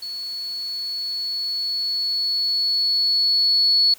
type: tone with level ramp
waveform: sine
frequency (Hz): 4400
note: C#8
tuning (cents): -14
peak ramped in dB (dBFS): -28 to -13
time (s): 0.02-3.94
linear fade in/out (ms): 5
effects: white hiss -47 dBFS RMS until 3.98 s